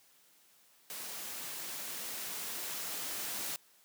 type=noise with level ramp; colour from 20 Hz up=white; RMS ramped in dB=-43 to -38 dBFS; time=0.9-3.56 s; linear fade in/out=0 ms; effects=white hiss -65 dBFS RMS until 3.84 s + high-pass 150 Hz 12 dB/octave